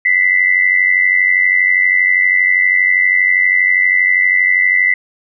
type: tone pair together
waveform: sine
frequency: 1975.5 / 2068 Hz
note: B6 / C7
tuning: 0 / -21 cents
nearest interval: minor second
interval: 79 cents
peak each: -11 / -13 dBFS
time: 0.05-4.94 s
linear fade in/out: 5 ms
effects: none